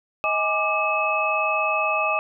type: tone cluster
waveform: sine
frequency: 631 / 828 / 1184 / 2576 Hz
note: D#5 / G#5 / D6 / E7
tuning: +24 / -5 / +14 / -41 cents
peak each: -26 / -28 / -24 / -24 dBFS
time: 0.24-2.19 s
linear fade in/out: 0 ms
effects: none